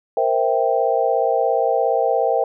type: chord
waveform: sine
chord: C dominant seventh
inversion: third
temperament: equal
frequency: 466.2 / 523.3 / 659.3 / 784 Hz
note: Bb4 / C5 / E5 / G5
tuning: 0 / 0 / 0 / 0 cents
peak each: -21 dBFS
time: 0.17-2.44 s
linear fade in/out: 2 ms
effects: none